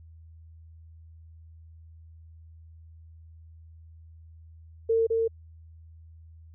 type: tone with echo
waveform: sine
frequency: 453.5 Hz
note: A#4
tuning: 48 cents flat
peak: -20 dBFS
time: 4.89-5.07 s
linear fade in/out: 10 ms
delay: 210 ms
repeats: 1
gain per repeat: -2 dB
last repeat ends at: 5.28 s
effects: added 81 Hz sine -47 dBFS peak until 6.54 s